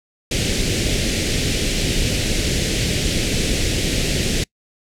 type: band-stop noise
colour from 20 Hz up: pink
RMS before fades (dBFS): -19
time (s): 0.31-4.44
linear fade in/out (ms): 5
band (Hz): 520 to 2100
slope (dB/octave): 24
effects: noise-tail reverb RT60 0.1 s tail -26 dB re dry + low-pass 8000 Hz 12 dB/octave

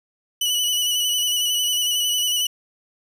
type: tone with vibrato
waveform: sawtooth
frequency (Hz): 2960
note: F#7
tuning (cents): 0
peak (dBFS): -16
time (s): 0.41-2.47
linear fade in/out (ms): 5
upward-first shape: square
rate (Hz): 11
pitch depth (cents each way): 22
effects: none

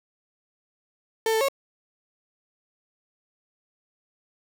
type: tone with pitch steps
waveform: 35% pulse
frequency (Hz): 446.3 / 442.2 / 548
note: A4 / A4 / C#5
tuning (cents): +25 / +9 / -20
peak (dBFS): -19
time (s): 1.26-1.485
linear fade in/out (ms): 2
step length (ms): 75
effects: none

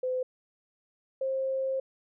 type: tone pair in turn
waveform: sine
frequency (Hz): 510 / 531.3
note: C5 / C5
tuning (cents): -44 / +26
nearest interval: minor second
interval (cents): 70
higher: second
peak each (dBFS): -27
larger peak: neither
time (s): 0.03-0.23 / 1.21-1.8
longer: second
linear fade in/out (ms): 5
effects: none

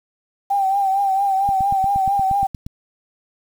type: tone with vibrato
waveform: sine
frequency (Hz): 784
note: G5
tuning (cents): 0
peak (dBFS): -15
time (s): 0.5-2.47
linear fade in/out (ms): 10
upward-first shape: triangle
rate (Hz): 4.4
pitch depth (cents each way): 59
type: click train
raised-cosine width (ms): 5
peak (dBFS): -17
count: 11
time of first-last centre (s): 1.49-2.665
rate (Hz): 8.51
effects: 7-bit

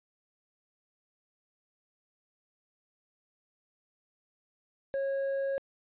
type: tone with hard clipping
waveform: sine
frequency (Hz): 547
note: C#5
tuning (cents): -23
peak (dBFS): -30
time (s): 4.94-5.58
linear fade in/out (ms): 0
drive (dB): 4
effects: resampled to 8000 Hz

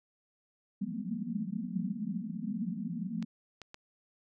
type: band-pass noise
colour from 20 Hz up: white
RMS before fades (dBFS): -36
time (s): 0.81-3.25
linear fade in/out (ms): 10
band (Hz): 170 to 240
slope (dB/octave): 96
type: clicks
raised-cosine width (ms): 0.2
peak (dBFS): -28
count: 3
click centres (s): 3.226 / 3.617 / 3.744
effects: none

